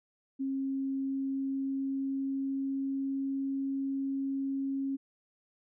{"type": "tone with pitch glide", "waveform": "sine", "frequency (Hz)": [269.9, 272.2], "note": ["C#4", "C#4"], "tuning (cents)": [-46, -31], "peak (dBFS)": -30, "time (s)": [0.39, 4.97], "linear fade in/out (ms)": 20, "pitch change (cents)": 15, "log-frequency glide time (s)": [0.61, 3.47], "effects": []}